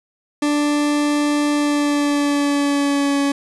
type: tone with pitch glide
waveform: 40% pulse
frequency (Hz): 293.7 to 281.2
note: D4 to C#4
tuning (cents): 0 to +25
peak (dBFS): -15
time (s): 0.42-3.32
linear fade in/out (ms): 5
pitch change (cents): -75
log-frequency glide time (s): 1.53-3.2
effects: resampled to 24000 Hz + 7-bit